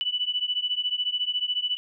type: beating tone pair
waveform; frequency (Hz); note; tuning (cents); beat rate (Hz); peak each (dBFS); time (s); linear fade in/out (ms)
sine; 2965 / 2979; F#7 / F#7; +3 / +11; 14; -27 / -28; 0.01-1.77; 0
effects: none